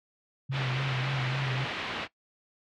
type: tone with vibrato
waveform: sine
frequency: 131.9 Hz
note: C3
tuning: 14 cents sharp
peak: -28 dBFS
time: 0.49-1.65 s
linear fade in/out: 10 ms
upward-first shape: sine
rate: 3.6 Hz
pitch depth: 55 cents each way
type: low-pass noise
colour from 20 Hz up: white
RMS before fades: -35 dBFS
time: 0.51-2.08 s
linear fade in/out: 50 ms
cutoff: 3200 Hz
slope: 24 dB/octave
effects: noise-tail reverb RT60 0.1 s tail -19 dB re dry + high-pass 80 Hz 12 dB/octave